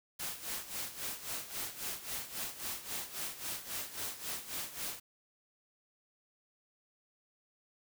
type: noise with tremolo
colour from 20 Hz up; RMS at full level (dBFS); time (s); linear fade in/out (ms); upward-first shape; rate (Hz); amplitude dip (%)
white; -38; 0.19-5; 10; sine; 3.7; 75
effects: none